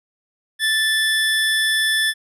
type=tone pair together; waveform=square; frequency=1760 / 3461 Hz; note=A6 / A7; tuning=0 / -29 cents; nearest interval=octave; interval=1171 cents; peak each=-19 / -21 dBFS; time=0.59-2.14 s; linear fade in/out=50 ms; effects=resampled to 32000 Hz